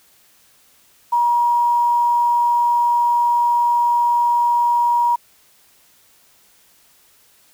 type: tone with quantisation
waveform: sine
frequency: 954 Hz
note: A#5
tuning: 40 cents sharp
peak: -13 dBFS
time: 1.12-5.16 s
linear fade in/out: 10 ms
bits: 7
effects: white hiss -54 dBFS RMS until 7.53 s

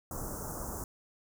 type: band-stop noise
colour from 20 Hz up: pink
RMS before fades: -39 dBFS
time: 0.11-0.84 s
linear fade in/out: 2 ms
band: 1400 to 6000 Hz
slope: 48 dB/octave
effects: none

